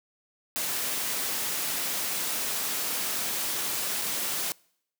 white noise with dropouts, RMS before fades -30 dBFS, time 0.56-4.52 s, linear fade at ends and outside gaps 0 ms, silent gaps 4.015-4.019 s, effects noise-tail reverb RT60 0.7 s tail -26 dB re dry + high-pass 150 Hz 12 dB/octave

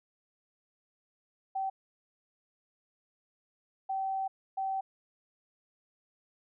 sine tone bursts at uneven times, 771 Hz, G5, 29 cents flat, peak -30 dBFS, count 3, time 1.55-1.7 / 3.89-4.28 / 4.57-4.81 s, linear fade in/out 10 ms, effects none

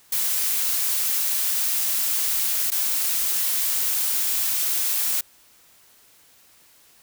blue noise with dropouts, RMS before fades -23 dBFS, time 0.12-5.21 s, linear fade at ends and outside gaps 5 ms, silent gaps 2.704-2.717 s, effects white hiss -55 dBFS RMS until 7.02 s

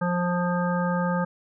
harmonic tone, 176.6 Hz, F3, 20 cents sharp, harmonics 1 / 3 / 5 / 7 / 9, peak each -24 / -29 / -31 / -32 / -34 dBFS, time 0.01-1.25 s, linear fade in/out 10 ms, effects none

